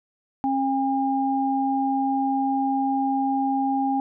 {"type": "tone pair together", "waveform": "sine", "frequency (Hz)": [270, 807.5], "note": ["C#4", "G#5"], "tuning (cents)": [-45, -49], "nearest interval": "octave + perfect fifth", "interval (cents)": 1896, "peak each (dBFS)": [-23, -23], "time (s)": [0.44, 4], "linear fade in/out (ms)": 0, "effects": []}